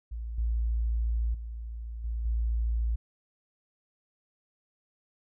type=tone with level steps; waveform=sine; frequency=56.9 Hz; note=A#1; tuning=41 cents flat; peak=-33 / -25 / -35 / -29 / -25 dBFS; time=0.11-2.96 s; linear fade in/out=10 ms; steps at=0.38 / 1.34 / 2.04 / 2.25 s; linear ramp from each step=5 ms; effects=none